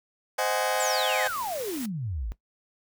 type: chord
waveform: sawtooth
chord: Ab dominant seventh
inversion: first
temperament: just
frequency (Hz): 519.1 / 623 / 747.5 / 830.6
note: C5 / Eb5 / Gb5 / Ab5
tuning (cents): -14 / +2 / +17 / 0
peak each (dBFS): -26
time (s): 0.38-1.28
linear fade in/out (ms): 10
type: exponential sweep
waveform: sine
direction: down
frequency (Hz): 7940 to 46.25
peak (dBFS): -29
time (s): 0.8-2.32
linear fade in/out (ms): 0
type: noise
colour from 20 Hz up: white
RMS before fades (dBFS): -39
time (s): 1.26-1.86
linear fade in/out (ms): 5
effects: noise-tail reverb RT60 0.1 s tail -17 dB re dry